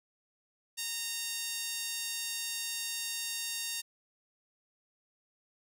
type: tone with high-pass filter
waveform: 5% pulse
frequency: 924 Hz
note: A#5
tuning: 16 cents flat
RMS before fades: -37 dBFS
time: 0.77-3.82 s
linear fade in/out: 20 ms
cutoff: 2500 Hz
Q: 1
effects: none